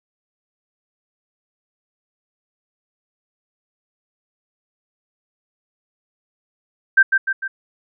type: tone with echo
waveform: sine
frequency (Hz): 1568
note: G6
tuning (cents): 0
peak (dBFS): -7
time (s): 6.97-7.03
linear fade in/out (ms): 10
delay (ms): 150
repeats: 3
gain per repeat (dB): -5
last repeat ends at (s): 7.48
effects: none